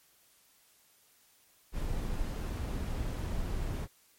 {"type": "noise", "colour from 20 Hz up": "brown", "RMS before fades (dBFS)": -34, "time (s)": [1.72, 3.88], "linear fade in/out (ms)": 50, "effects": ["white hiss -65 dBFS RMS until 4.18 s", "MP3 64 kbps"]}